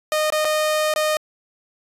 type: tone with dropouts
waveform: sawtooth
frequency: 615 Hz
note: D#5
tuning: 20 cents flat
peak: -14 dBFS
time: 0.12-1.17 s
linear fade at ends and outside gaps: 1 ms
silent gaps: 0.302-0.323 / 0.447-0.451 / 0.939-0.96 s
effects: resampled to 32000 Hz